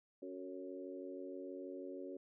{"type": "harmonic tone with a mistuned harmonic", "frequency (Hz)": 92.5, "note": "F#2", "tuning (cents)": 0, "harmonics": [3, 4, 5, 6], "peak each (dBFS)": [-49, -48, -53, -51], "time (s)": [0.22, 2.17], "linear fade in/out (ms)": 5, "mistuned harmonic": 5, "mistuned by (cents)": -23, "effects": []}